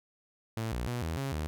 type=tone with pitch steps; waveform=sawtooth; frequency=112.3 / 60.2 / 121.6 / 81.2 / 136.6 / 76.8 Hz; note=A2 / B1 / B2 / E2 / C#3 / D#2; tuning=+36 / -44 / -26 / -26 / -25 / -22 cents; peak=-28 dBFS; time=0.57-1.47 s; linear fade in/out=0 ms; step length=150 ms; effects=none